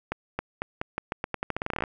accelerating click train, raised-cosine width 0.5 ms, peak -13 dBFS, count 20, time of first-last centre 0.12-1.838 s, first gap 270 ms, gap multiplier 0.85, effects none

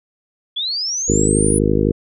sine linear sweep, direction up, 3322 to 10050 Hz, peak -19 dBFS, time 0.56-1.59 s, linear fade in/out 10 ms
harmonic tone, 51.91 Hz, G#1, in tune, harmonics 1 / 2 / 3 / 4 / 5 / 6 / 7 / 8 / 9, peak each -22 / -22 / -22 / -22 / -22 / -22 / -22 / -22 / -22 dBFS, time 1.08-1.92 s, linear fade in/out 10 ms
effects none

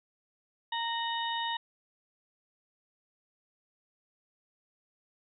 harmonic tone with a mistuned harmonic, 927 Hz, A#5, 10 cents flat, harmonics 1 / 2 / 3 / 4, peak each -33 / -38 / -39 / -37 dBFS, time 0.72-1.57 s, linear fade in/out 5 ms, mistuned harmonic 3, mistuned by +110 cents, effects none

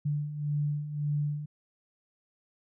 sine beating tone pair, 145.8 / 147.6 Hz, D3 / D3, -12 / +9 cents, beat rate 1.8 Hz, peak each -35 / -29 dBFS, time 0.05-1.46 s, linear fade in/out 10 ms, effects none

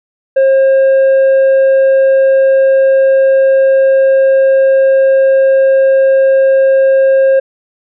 sine tone with tanh clipping, 536 Hz, C5, 42 cents sharp, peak -6 dBFS, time 0.36-7.4 s, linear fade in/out 10 ms, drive 4 dB, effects none

